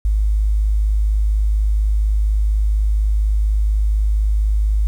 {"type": "tone", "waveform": "sine", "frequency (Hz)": 52.1, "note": "G#1", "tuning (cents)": 6, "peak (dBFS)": -13, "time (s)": [0.05, 4.87], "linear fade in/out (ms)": 0, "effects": ["8-bit"]}